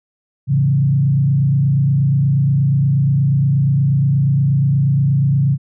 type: tone with frequency modulation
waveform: sine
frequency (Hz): 137.8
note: C#3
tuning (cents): -10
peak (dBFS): -11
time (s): 0.47-5.58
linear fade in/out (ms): 50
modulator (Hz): 28.4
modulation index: 0.72
effects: none